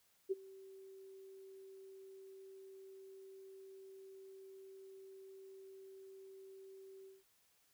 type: tone with ADSR envelope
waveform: sine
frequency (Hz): 384.9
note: G4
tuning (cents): -32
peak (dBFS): -31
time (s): 0.29-7.24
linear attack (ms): 26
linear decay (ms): 25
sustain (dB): -22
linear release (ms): 180
effects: white hiss -74 dBFS RMS until 7.73 s